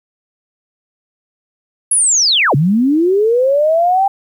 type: linear two-way sweep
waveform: sine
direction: down then up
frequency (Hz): 10710 to 130.81 to 799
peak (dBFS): -9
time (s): 1.91-4.08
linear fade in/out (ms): 5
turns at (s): 2.55
effects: 8-bit